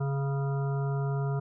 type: harmonic tone with a mistuned harmonic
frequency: 138.59 Hz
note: C#3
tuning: in tune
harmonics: 1 / 3 / 5 / 7 / 9 / 10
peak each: -27 / -37 / -41 / -44 / -46 / -47 dBFS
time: 0-1.4 s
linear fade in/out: 10 ms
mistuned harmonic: 9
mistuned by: -20 cents
effects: none